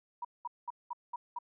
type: tone bursts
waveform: sine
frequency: 962 Hz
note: B5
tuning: 46 cents flat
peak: -35 dBFS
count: 6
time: 0.22-1.388 s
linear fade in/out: 5 ms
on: 28 ms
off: 200 ms
effects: none

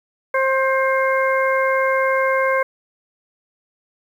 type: harmonic tone with a mistuned harmonic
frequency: 531 Hz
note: C5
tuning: 25 cents sharp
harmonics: 1 / 2 / 3 / 4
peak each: -18 / -21 / -23 / -24 dBFS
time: 0.34-2.63 s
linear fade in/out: 5 ms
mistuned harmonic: 3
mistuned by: -15 cents
effects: 8-bit

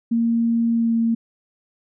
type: tone with pitch glide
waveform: sine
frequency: 231.4 to 229.1 Hz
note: A#3 to A#3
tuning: -13 to -30 cents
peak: -16 dBFS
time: 0.11-1.15 s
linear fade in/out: 10 ms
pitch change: -17 cents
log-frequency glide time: 0.72-0.94 s
effects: none

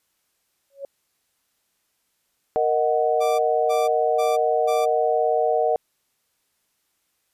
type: tone with exponential growth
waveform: sine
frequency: 554.4 Hz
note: C#5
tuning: in tune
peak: -26 dBFS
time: 0.7-0.85 s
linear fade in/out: 2 ms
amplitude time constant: 31 ms
type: chord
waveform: sine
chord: D# minor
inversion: second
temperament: equal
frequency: 466.2 / 622.3 / 740 Hz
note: A#4 / D#5 / F#5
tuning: 0 / 0 / 0 cents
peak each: -22 dBFS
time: 2.56-5.76 s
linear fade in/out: 0 ms
type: tone bursts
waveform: sawtooth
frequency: 1174.7 Hz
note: D6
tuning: in tune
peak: -26 dBFS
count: 4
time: 3.2-4.86 s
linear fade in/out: 20 ms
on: 190 ms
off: 300 ms
effects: white hiss -71 dBFS RMS until 7.33 s + resampled to 32000 Hz

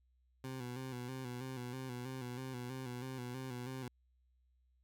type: tone with vibrato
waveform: 20% pulse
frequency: 127 Hz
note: B2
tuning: 49 cents sharp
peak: -37 dBFS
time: 0.44-3.88 s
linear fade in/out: 2 ms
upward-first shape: square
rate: 3.1 Hz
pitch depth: 54 cents each way
effects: added 62 Hz sine -70 dBFS peak until 4.83 s

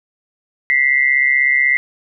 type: tone pair together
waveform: sine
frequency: 1956.8 / 2093 Hz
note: B6 / C7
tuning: -16 / 0 cents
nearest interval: minor second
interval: 116 cents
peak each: -14 dBFS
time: 0.7-1.77 s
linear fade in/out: 0 ms
effects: none

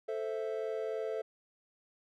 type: chord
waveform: triangle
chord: A minor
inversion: none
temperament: equal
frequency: 440 / 523.3 / 659.3 Hz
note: A4 / C5 / E5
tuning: 0 / 0 / 0 cents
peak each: -34 / -38 / -38 dBFS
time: 0.08-1.22 s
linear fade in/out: 10 ms
effects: none

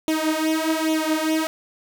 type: tone with flanger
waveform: sawtooth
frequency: 316.1 Hz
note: D#4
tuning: 27 cents sharp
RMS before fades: -22 dBFS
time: 0.08-1.47 s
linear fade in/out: 0 ms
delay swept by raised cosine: 0.3 to 6 ms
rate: 1.2 Hz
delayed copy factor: +0.8
effects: none

